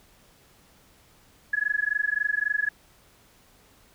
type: tone with amplitude modulation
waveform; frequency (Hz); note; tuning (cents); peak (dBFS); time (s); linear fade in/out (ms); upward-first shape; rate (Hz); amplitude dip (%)
sine; 1690; G#6; +30; -19; 1.53-2.69; 5; sine; 23.7; 100
effects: pink hiss -58 dBFS RMS until 3.94 s